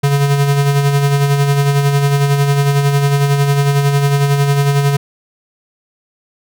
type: tone with tremolo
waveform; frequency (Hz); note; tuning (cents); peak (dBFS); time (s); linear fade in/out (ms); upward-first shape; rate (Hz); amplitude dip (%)
square; 141.3; C#3; +34; -9; 0.03-4.97; 10; sine; 11; 45
effects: none